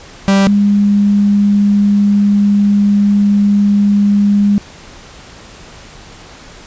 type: tone pair in turn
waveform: 45% pulse / sine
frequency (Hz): 196 / 203.4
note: G3 / G#3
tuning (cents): 0 / -36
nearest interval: minor second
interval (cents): 64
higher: second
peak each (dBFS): -7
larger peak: neither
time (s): 0.28-0.47 / 0.47-4.58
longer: second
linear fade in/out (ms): 0
effects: pink hiss -36 dBFS RMS until 6.66 s + resampled to 16000 Hz